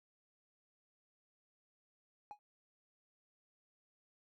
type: tone with exponential decay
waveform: triangle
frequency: 830.6 Hz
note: G#5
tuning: in tune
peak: -39 dBFS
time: 2.31-2.39 s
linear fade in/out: 0 ms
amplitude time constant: 17 ms
effects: tanh soft clip ceiling -38 dBFS

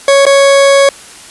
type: tone with dropouts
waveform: 40% pulse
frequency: 554.4 Hz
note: C#5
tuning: in tune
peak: -3 dBFS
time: 0.08-0.89 s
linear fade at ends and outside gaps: 2 ms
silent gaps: 0.254-0.265 s
effects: white hiss -33 dBFS RMS until 1.3 s + resampled to 24000 Hz

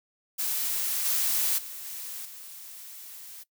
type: noise with level steps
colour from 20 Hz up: blue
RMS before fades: -29 / -26 / -40 / -38 / -44 dBFS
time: 0.38-3.44 s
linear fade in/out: 20 ms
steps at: 1.05 / 1.58 / 1.85 / 2.25 s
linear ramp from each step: 5 ms
effects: noise-tail reverb RT60 0.1 s tail -18 dB re dry

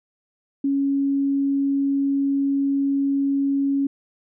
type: tone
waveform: sine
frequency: 277.2 Hz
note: C#4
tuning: in tune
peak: -18 dBFS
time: 0.64-3.87 s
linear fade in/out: 5 ms
effects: none

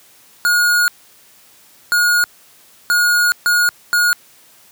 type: tone bursts at uneven times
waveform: square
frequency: 1439 Hz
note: F#6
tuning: 49 cents flat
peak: -12 dBFS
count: 5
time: 0.45-0.88 / 1.92-2.24 / 2.9-3.32 / 3.46-3.69 / 3.93-4.13 s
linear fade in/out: 0 ms
effects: white hiss -48 dBFS RMS until 4.71 s + high-pass 80 Hz 12 dB/octave

